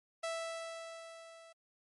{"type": "tone with level ramp", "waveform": "sawtooth", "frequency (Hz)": 659.3, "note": "E5", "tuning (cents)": 0, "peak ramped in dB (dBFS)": [-31, -51], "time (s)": [0.23, 1.53], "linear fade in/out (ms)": 10, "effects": ["MP3 48 kbps"]}